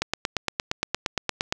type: click train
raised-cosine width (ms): 0.2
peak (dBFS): -6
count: 14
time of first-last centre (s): 0.02-1.525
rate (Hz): 8.64
effects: none